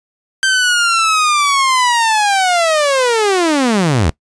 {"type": "linear sweep", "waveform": "sawtooth", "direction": "down", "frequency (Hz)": [1568, 68.5], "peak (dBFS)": -7, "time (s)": [0.43, 4.1], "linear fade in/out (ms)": 0, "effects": ["noise-tail reverb RT60 0.1 s tail -22 dB re dry", "resampled to 22050 Hz"]}